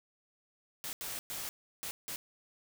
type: noise bursts at uneven times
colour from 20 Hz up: white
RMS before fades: -40 dBFS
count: 5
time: 0.84-0.93 / 1.01-1.19 / 1.3-1.49 / 1.83-1.91 / 2.08-2.16 s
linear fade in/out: 0 ms
effects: none